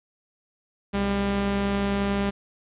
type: tone pair together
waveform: sawtooth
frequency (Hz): 62.9 / 199.7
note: B1 / G3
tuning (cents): +32 / +32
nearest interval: octave + minor sixth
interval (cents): 2000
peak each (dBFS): -28 / -19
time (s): 0.93-2.31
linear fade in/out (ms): 20
effects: resampled to 8000 Hz + 9-bit